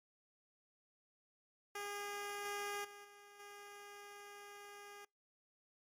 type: tone with level steps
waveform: 10% pulse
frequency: 407.6 Hz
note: G#4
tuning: 32 cents flat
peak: -34 / -32 / -45 / -50 / -44 dBFS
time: 1.75-5.05 s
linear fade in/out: 5 ms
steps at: 2.45 / 2.84 / 3.04 / 3.39 s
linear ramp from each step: 10 ms
effects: noise-tail reverb RT60 0.2 s tail -26 dB re dry + MP3 64 kbps